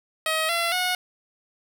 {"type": "tone with pitch steps", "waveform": "10% pulse", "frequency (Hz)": [634, 679.5, 728.3], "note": ["D#5", "F5", "F#5"], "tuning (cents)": [32, -48, -28], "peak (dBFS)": -14, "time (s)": [0.26, 0.95], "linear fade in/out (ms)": 2, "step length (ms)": 230, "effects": []}